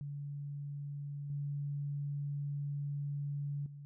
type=tone with level steps; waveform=sine; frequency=143.3 Hz; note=D3; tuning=42 cents flat; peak=-39 / -35 / -46 dBFS; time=0.01-3.85 s; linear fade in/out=0 ms; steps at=1.3 / 3.66 s; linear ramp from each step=2 ms; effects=none